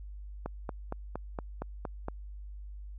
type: click train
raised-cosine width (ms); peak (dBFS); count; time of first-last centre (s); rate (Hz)
1; -21; 8; 0.46-2.084; 4.31
effects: added 50 Hz sine -41 dBFS peak until 2.98 s